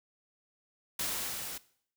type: noise with level ramp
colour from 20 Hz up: white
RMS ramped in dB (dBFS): -33 to -41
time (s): 0.99-1.58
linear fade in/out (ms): 5
effects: noise-tail reverb RT60 0.6 s tail -19 dB re dry